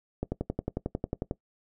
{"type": "click train", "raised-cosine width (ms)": 2, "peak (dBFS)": -16, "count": 13, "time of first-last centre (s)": [0.23, 1.311], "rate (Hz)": 11.1, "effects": ["noise-tail reverb RT60 0.1 s tail -19 dB re dry"]}